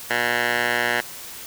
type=tone with band-pass filter; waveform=10% pulse; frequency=120 Hz; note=B2; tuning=49 cents flat; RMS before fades=-22 dBFS; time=0.1-1.01 s; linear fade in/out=5 ms; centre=1800 Hz; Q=1.6; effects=white hiss -37 dBFS RMS until 1.46 s